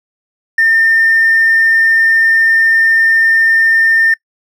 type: tone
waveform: triangle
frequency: 1808 Hz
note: A6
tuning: 47 cents sharp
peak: -4 dBFS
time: 0.58-4.14 s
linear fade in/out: 5 ms
effects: noise-tail reverb RT60 0.1 s tail -26 dB re dry + tanh soft clip ceiling -3 dBFS